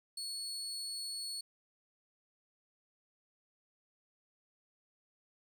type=tone; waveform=30% pulse; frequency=4388 Hz; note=C#8; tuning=18 cents flat; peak=-36 dBFS; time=0.17-1.41 s; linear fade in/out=5 ms; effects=none